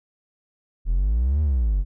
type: exponential two-way sweep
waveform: triangle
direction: up then down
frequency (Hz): 38.89 to 78.1 to 43.29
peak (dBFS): -15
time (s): 0.85-1.85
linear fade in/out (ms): 50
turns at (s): 1.42
effects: tanh soft clip ceiling -11 dBFS